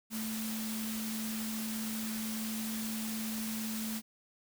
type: tone in noise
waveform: sine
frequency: 220 Hz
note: A3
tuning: in tune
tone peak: -36 dBFS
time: 0.1-4.02 s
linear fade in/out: 50 ms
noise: white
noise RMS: -41 dBFS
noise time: 0.1-4.02 s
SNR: +2 dB
effects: none